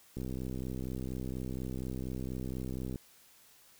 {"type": "click train", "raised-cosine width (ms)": 3, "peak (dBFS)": -26, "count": 180, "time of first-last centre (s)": [0.17, 2.958], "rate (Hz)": 64.2, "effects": ["white hiss -61 dBFS RMS until 3.79 s"]}